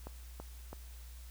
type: click train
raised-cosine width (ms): 1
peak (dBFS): -30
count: 3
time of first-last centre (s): 0.07-0.73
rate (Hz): 3.03
effects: added 60 Hz sine -47 dBFS peak until 1.3 s + white hiss -59 dBFS RMS until 1.3 s